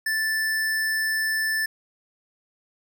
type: tone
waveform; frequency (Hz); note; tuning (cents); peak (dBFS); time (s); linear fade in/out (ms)
square; 1760; A6; 0; -23; 0.06-1.66; 5
effects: none